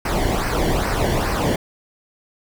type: noise with flanger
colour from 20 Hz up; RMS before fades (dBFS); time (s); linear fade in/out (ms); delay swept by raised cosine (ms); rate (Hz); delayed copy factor
brown; -20; 0.05-1.56; 5; 0.28 to 0.81; 2.4; -0.7
effects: none